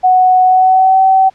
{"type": "tone with pitch glide", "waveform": "sine", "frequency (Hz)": [740, 763.9], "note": ["F#5", "G5"], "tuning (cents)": [0, -45], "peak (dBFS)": -5, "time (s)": [0.03, 1.3], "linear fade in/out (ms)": 20, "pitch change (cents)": 55, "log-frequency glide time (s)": [0.44, 1], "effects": ["pink hiss -50 dBFS RMS until 1.34 s", "low-pass 5000 Hz 12 dB/octave"]}